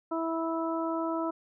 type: harmonic tone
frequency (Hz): 327.6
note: E4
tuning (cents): -11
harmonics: 1 / 2 / 3 / 4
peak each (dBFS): -31 / -34 / -36 / -37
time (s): 0.11-1.31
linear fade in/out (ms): 10
effects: none